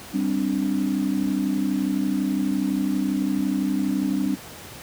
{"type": "chord", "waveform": "sine", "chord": "G suspended fourth", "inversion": "none", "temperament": "equal", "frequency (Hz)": [196, 261.6, 293.7], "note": ["G3", "C4", "D4"], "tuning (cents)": [0, 0, 0], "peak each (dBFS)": -25, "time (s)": [0.13, 4.36], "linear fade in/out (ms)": 20, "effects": ["pink hiss -40 dBFS RMS until 4.82 s", "high-pass 80 Hz 12 dB/octave"]}